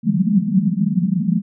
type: band-pass noise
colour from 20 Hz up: white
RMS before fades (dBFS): -17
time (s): 0.03-1.42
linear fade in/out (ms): 50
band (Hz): 160 to 220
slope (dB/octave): 96
effects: none